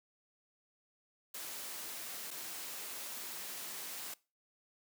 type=noise with dropouts; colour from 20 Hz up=white; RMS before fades=-44 dBFS; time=1.34-4.14 s; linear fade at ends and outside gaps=5 ms; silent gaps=2.307-2.311 s; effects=noise-tail reverb RT60 0.3 s tail -21 dB re dry + high-pass 200 Hz 12 dB/octave